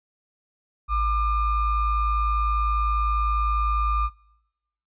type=ring-modulated tone; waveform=triangle; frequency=625 Hz; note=D#5; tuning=8 cents sharp; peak=-15 dBFS; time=0.88-4.1 s; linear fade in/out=50 ms; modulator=570 Hz; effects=noise-tail reverb RT60 1.0 s tail -25 dB re dry + resampled to 8000 Hz